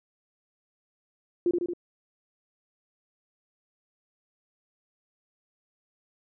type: tone with echo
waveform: sine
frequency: 349.2 Hz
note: F4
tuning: in tune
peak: -20 dBFS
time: 1.46-1.51 s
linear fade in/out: 2 ms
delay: 75 ms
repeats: 3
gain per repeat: -3 dB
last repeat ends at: 1.735 s
effects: none